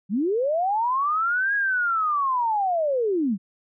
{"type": "linear two-way sweep", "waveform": "sine", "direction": "up then down", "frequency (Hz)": [174.61, 1661.2, 174.61], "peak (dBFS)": -20, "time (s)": [0.09, 3.38], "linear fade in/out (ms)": 50, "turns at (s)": 1.55, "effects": []}